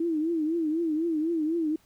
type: tone with vibrato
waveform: sine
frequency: 321.6 Hz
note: E4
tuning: 43 cents flat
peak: -24 dBFS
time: 0-1.76 s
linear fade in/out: 5 ms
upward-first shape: triangle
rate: 4 Hz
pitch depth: 130 cents each way
effects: pink hiss -63 dBFS RMS until 1.85 s